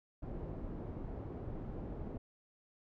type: low-pass noise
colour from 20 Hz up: pink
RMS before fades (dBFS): -43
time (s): 0.22-2.18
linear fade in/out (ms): 10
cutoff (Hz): 510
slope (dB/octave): 12
effects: none